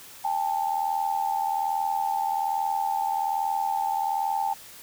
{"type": "tone pair together", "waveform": "sine", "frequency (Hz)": [798.8, 880], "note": ["G5", "A5"], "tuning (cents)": [32, 0], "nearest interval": "major second", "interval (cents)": 168, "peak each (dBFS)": [-26, -27], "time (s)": [0.24, 4.54], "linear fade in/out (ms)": 10, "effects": ["white hiss -46 dBFS RMS until 4.82 s"]}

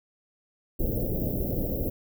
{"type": "band-stop noise", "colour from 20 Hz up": "pink", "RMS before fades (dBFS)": -28, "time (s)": [0.79, 1.9], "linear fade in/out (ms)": 10, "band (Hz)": [600, 14000], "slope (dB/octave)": 48, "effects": []}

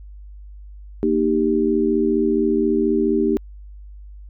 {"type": "chord", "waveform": "sine", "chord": "Eb major", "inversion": "second", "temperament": "equal with one note detuned", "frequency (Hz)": [233.1, 307.7, 392], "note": ["Bb3", "Eb4", "G4"], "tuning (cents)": [0, -19, 0], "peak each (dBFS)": [-21, -20, -19], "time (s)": [1.03, 3.37], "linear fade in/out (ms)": 0, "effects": ["added 50 Hz sine -36 dBFS peak until 4.29 s"]}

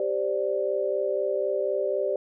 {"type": "chord", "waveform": "sine", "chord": "G suspended fourth", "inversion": "none", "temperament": "equal", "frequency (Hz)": [392, 523.3, 587.3], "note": ["G4", "C5", "D5"], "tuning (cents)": [0, 0, 0], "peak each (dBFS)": [-28, -29, -27], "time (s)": [0, 2.16], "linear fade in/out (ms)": 2, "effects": []}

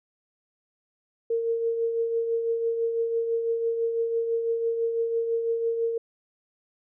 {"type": "tone with tremolo", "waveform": "sine", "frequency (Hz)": 460, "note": "A#4", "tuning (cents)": -23, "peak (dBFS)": -21, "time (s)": [1.3, 5.98], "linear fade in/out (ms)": 5, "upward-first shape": "triangle", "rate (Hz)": 6, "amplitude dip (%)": 50, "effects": []}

